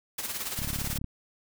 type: noise with tremolo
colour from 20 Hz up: white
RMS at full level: -32 dBFS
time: 0.18-0.98 s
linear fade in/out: 5 ms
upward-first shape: sine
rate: 18 Hz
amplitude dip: 60%
type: click train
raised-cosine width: 5 ms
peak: -23 dBFS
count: 17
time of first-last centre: 0.59-1.043 s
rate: 35.3 Hz
effects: none